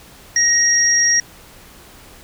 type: tone pair together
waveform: sine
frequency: 1879 / 5631 Hz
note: A#6 / F8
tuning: +13 / +13 cents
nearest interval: octave + perfect fifth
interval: 1900 cents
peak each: -17 / -13 dBFS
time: 0.36-1.2 s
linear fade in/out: 2 ms
effects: pink hiss -43 dBFS RMS until 2.23 s